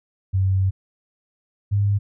sine tone pair in turn, 95.3 / 101.35 Hz, G2 / G#2, -48 / -42 cents, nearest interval minor second, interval 106 cents, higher second, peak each -16 dBFS, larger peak neither, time 0.33-0.71 / 1.71-1.99 s, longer first, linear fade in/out 20 ms, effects none

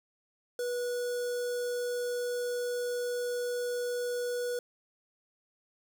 square tone with notch filter, 487.4 Hz, B4, 23 cents flat, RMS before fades -33 dBFS, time 0.59-4.59 s, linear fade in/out 2 ms, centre 2400 Hz, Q 0.99, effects none

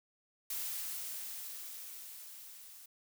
blue noise with level ramp, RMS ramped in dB -38 to -54 dBFS, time 0.5-2.86 s, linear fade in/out 5 ms, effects none

